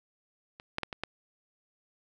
clicks, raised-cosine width 0.3 ms, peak -29 / -14 / -16 / -21 / -16 dBFS, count 5, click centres 0.599 / 0.784 / 0.833 / 0.928 / 1.036 s, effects none

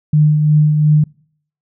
sine tone with tremolo, 151.4 Hz, D#3, 47 cents flat, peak -6 dBFS, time 0.13-1.04 s, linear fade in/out 5 ms, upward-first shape triangle, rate 2.8 Hz, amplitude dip 45%, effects noise-tail reverb RT60 0.6 s tail -26 dB re dry

